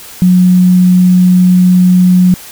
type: tone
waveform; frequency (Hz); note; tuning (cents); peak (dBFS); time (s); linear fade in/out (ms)
sine; 181.6; F#3; -32; -3; 0.22-2.34; 0
effects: white hiss -31 dBFS RMS until 2.51 s